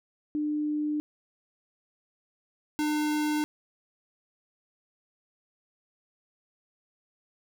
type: tone pair in turn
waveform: sine / square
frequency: 299.7 / 301.4 Hz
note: D4 / D4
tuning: +35 / +45 cents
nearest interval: unison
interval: 10 cents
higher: second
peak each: -26 dBFS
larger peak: neither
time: 0.35-1 / 2.79-3.44 s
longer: neither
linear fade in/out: 0 ms
effects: none